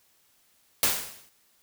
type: noise with exponential decay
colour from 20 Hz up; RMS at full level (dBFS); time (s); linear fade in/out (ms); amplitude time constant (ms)
white; -20; 0.83-1.29; 1; 100
effects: white hiss -65 dBFS RMS until 1.62 s